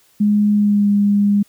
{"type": "tone with pitch glide", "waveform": "sine", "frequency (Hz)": [207.8, 203.4], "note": ["G#3", "G#3"], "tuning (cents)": [1, -36], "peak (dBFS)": -11, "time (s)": [0.2, 1.43], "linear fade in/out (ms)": 10, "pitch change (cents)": -37, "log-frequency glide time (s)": [0.53, 0.89], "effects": ["white hiss -55 dBFS RMS until 1.48 s"]}